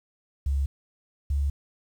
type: tone pair in turn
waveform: sine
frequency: 69.3 / 70.63 Hz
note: C#2 / C#2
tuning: 0 / +33 cents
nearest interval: unison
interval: 33 cents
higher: second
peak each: -22 dBFS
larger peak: neither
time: 0.46-0.66 / 1.3-1.5 s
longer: neither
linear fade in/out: 5 ms
effects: 9-bit